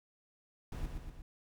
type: noise with echo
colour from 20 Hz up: brown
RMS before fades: -38 dBFS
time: 0.72-0.86 s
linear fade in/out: 2 ms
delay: 120 ms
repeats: 3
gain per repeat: -4 dB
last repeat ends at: 1.22 s
effects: none